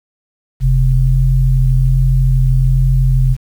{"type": "tone pair together", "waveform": "sine", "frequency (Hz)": [43.18, 130.81], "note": ["F1", "C3"], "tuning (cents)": [-19, 0], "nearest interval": "octave + perfect fifth", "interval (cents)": 1919, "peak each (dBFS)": -11, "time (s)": [0.6, 3.37], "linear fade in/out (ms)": 50, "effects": ["7-bit"]}